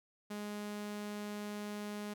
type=tone; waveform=sawtooth; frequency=207.7 Hz; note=G#3; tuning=in tune; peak=-36 dBFS; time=0.3-2.14 s; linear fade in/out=10 ms; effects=none